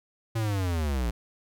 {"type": "linear sweep", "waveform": "square", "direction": "down", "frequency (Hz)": [115.2, 55], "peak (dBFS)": -26, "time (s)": [0.35, 1.11], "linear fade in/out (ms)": 10, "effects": []}